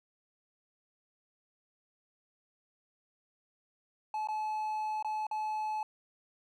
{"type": "tone with dropouts", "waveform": "triangle", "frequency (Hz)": 860, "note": "A5", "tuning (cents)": -40, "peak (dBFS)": -30, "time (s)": [4.14, 5.83], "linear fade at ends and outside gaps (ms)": 2, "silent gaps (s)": [[4.273, 4.286], [5.026, 5.046], [5.268, 5.312]], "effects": []}